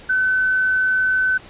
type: tone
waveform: sine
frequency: 1517 Hz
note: F#6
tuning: 43 cents sharp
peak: -15 dBFS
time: 0.09-1.38 s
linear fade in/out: 10 ms
effects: pink hiss -42 dBFS RMS until 1.49 s + resampled to 8000 Hz